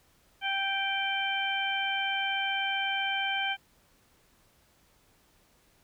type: harmonic tone with a mistuned harmonic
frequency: 784 Hz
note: G5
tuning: in tune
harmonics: 1 / 2 / 3 / 4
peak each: -33 / -33 / -33 / -33 dBFS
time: 0.41-3.57 s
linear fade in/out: 50 ms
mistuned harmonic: 4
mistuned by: -18 cents
effects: pink hiss -65 dBFS RMS until 5.83 s